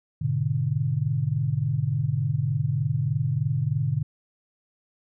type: chord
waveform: sine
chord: G# diminished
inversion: none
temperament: equal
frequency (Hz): 103.83 / 123.47 / 146.83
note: G#2 / B2 / D3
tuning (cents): 0 / 0 / 0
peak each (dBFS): -29 / -26 / -25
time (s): 0.21-4.03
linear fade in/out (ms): 10
effects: none